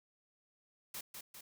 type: noise with echo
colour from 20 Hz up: white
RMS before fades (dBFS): -44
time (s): 0.94-1.01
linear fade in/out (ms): 5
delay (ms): 200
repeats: 2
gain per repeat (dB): -4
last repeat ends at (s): 1.41
effects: none